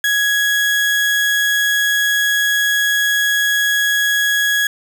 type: tone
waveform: 35% pulse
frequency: 1666 Hz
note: G#6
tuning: 5 cents sharp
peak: -12 dBFS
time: 0.04-4.67 s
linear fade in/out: 2 ms
effects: none